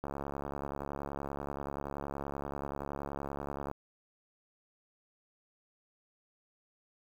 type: click train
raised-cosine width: 1 ms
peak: -24 dBFS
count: 260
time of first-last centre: 0.04-3.714 s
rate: 70.5 Hz
effects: 9-bit